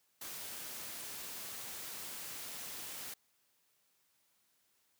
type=noise; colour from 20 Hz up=white; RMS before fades=-45 dBFS; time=0.21-3.14 s; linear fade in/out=5 ms; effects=white hiss -75 dBFS RMS until 4.99 s + high-pass 80 Hz 12 dB/octave